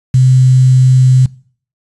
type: tone with quantisation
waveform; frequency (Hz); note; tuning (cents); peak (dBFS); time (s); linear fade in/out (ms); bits
sine; 128.8; C3; -27; -4; 0.14-1.26; 5; 5
effects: noise-tail reverb RT60 0.5 s tail -22 dB re dry + resampled to 24000 Hz